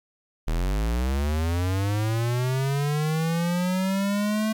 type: linear sweep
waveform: square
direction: up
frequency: 37.99 to 220 Hz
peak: -23 dBFS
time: 0.47-4.53 s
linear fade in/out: 10 ms
effects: 10-bit